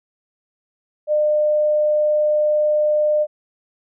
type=tone; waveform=sine; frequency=603 Hz; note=D5; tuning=46 cents sharp; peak=-14 dBFS; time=1.07-3.27 s; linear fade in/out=50 ms; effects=none